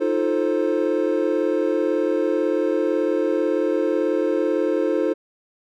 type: chord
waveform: triangle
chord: F dominant seventh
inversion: third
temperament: equal with one note detuned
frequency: 311.1 / 349.2 / 440 / 526 Hz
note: Eb4 / F4 / A4 / C5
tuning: 0 / 0 / 0 / +9 cents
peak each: -22 dBFS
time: 0-5.14 s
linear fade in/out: 20 ms
effects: none